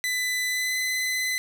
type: tone with pitch glide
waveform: sawtooth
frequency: 2000 to 2021 Hz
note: B6 to B6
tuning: +21 to +39 cents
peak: -21 dBFS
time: 0.04-1.38 s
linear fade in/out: 0 ms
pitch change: +18 cents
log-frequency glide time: 0.49-0.77 s
effects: none